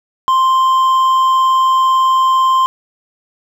triangle tone with hard clipping, 1047 Hz, C6, 1 cent sharp, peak -10 dBFS, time 0.28-2.66 s, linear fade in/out 0 ms, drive 7 dB, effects none

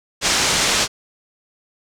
white low-pass noise, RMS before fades -18 dBFS, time 0.21-0.88 s, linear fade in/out 50 ms, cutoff 7200 Hz, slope 24 dB/octave, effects none

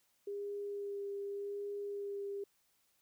sine tone with vibrato, 403.3 Hz, G4, 49 cents sharp, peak -38 dBFS, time 0.27-2.44 s, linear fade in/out 5 ms, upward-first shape sine, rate 0.86 Hz, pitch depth 13 cents each way, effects white hiss -75 dBFS RMS until 3.01 s

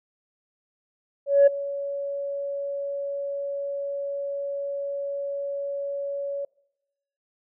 sine tone with ADSR envelope, 562 Hz, C#5, 24 cents sharp, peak -9 dBFS, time 1.26-6.45 s, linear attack 210 ms, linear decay 11 ms, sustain -18 dB, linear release 4 ms, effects noise-tail reverb RT60 0.9 s tail -25 dB re dry + tanh soft clip ceiling -9 dBFS

